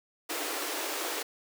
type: high-pass noise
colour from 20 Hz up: pink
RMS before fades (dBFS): -34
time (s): 0.29-1.23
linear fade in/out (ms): 10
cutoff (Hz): 290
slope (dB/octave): 96
effects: none